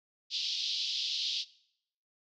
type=band-pass noise; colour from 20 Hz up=pink; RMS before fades=-34 dBFS; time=0.3-1.45 s; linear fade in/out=50 ms; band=3100 to 5100 Hz; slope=48 dB/octave; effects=noise-tail reverb RT60 0.7 s tail -20 dB re dry